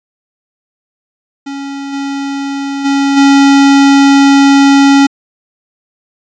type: tone with level steps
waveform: square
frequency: 277.6 Hz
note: C#4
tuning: 3 cents sharp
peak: -20 / -16 / -9 / -4 dBFS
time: 1.46-5.07 s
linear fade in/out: 10 ms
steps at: 1.92 / 2.84 / 3.16 s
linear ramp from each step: 20 ms
effects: resampled to 16000 Hz